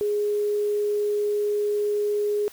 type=tone; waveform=sine; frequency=415.3 Hz; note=G#4; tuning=in tune; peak=-21 dBFS; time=0.01-2.48 s; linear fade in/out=0 ms; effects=white hiss -48 dBFS RMS until 2.52 s